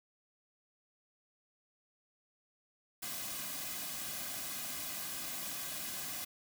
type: noise with comb filter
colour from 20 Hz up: white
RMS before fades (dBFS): -41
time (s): 3.02-6.25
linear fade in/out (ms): 10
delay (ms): 2.2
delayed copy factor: -0.7
effects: none